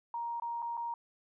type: tone with dropouts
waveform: sine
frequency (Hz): 938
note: A#5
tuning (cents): +11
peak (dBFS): -34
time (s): 0.14-0.94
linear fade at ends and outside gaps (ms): 2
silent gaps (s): 0.399-0.421 / 0.621-0.625 / 0.77-0.775
effects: none